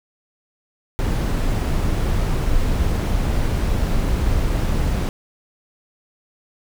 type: noise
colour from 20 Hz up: brown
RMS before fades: -19 dBFS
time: 0.99-5.09 s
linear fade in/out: 0 ms
effects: none